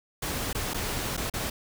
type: noise with dropouts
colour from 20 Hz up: pink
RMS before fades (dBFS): -31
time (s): 0.22-1.5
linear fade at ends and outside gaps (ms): 5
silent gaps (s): 0.53-0.548 / 0.736-0.743 / 1.168-1.175 / 1.299-1.337
effects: none